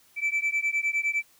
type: beating tone pair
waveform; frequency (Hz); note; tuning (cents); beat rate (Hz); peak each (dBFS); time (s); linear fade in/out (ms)
sine; 2316 / 2325.8; D7 / D7; -25 / -17; 9.8; -25; 0.16-1.23; 50
effects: tanh soft clip ceiling -21 dBFS + white hiss -60 dBFS RMS until 1.39 s